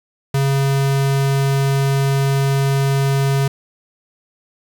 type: tone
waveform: square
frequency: 137.4 Hz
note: C#3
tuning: 15 cents flat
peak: -15 dBFS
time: 0.34-3.48 s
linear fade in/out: 5 ms
effects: 7-bit